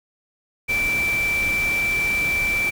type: tone in noise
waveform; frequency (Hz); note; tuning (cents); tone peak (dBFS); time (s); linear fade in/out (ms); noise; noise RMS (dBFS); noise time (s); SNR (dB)
sine; 2336; D7; -10; -19; 0.68-2.71; 20; pink; -31; 0.68-2.71; +9
effects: none